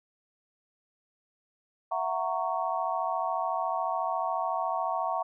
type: chord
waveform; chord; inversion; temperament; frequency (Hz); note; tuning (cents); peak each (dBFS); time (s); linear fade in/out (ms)
sine; F# dominant seventh; third; just; 666 / 740 / 925 / 1110; E5 / F#5 / A#5 / C#6; +18 / 0 / -14 / +2; -33 / -32 / -33 / -33; 1.91-5.23; 10
effects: none